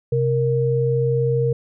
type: tone pair together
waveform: sine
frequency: 130.82 / 466.2 Hz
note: C3 / A#4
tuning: 0 / 0 cents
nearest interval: octave + minor seventh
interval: 2200 cents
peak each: -19 dBFS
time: 0.12-1.53 s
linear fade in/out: 5 ms
effects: none